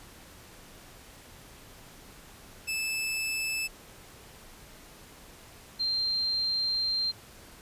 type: tone pair in turn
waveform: sawtooth / sine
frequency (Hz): 2624 / 4165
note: E7 / C8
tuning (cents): -9 / -9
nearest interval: minor sixth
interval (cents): 800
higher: second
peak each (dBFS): -26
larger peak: neither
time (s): 2.67-3.68 / 5.79-7.12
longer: second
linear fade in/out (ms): 20
effects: pink hiss -51 dBFS RMS until 7.61 s + resampled to 32000 Hz